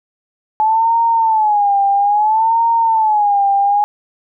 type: tone with vibrato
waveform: sine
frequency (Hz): 857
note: A5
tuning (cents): -46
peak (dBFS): -10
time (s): 0.6-3.84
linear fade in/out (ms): 0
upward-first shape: sine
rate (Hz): 0.6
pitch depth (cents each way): 130
effects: none